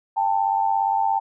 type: tone pair together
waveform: sine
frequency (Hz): 793.8 / 891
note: G5 / A5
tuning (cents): +22 / +22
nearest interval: major second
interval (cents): 200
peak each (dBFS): -21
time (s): 0.16-1.2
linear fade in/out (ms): 20
effects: none